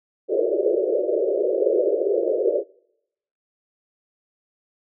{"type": "band-pass noise", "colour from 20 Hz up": "pink", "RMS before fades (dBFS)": -21, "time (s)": [0.28, 2.64], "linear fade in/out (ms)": 50, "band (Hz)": [350, 600], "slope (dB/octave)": 96, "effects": ["noise-tail reverb RT60 0.8 s tail -25 dB re dry"]}